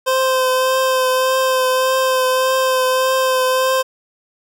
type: tone with vibrato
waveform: 25% pulse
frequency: 518 Hz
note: C5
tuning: 17 cents flat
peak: -10 dBFS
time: 0.06-3.83 s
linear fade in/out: 20 ms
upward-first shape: triangle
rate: 1.7 Hz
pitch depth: 21 cents each way
effects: none